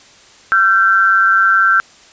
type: tone pair together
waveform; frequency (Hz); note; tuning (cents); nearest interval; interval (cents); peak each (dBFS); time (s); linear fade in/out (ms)
sine; 1359 / 1554.5; F6 / G6; -48 / -15; major second; 233; -11; 0.52-1.8; 0
effects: white hiss -44 dBFS RMS until 2.12 s + resampled to 16000 Hz